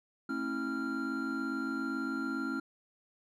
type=tone cluster; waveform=triangle; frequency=223 / 270.1 / 327.9 / 1387 Hz; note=A3 / C#4 / E4 / F6; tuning=+23 / -45 / -9 / -12 cents; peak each=-39 / -34 / -37 / -36 dBFS; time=0.29-2.6 s; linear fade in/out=5 ms; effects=none